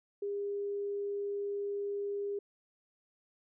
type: tone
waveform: sine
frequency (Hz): 404.3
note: G#4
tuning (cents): -46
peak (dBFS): -33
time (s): 0.22-2.39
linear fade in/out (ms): 5
effects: none